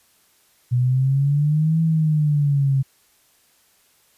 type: exponential two-way sweep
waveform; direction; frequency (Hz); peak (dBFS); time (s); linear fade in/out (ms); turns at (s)
sine; up then down; 121.5 to 163.5 to 133.7; -15; 0.71-2.83; 20; 1.81
effects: white hiss -59 dBFS RMS until 4.17 s + resampled to 32000 Hz